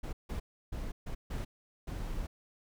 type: noise bursts at uneven times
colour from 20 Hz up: brown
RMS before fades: -37 dBFS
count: 6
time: 0.03-0.13 / 0.29-0.4 / 0.72-0.92 / 1.06-1.15 / 1.3-1.45 / 1.87-2.27 s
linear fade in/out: 10 ms
effects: none